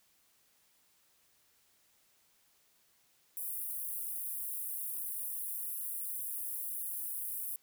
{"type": "high-pass noise", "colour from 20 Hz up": "pink", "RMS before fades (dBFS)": -39, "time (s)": [3.37, 7.56], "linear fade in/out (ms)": 0, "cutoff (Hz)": 10000, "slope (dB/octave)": 48, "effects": ["white hiss -70 dBFS RMS until 7.62 s"]}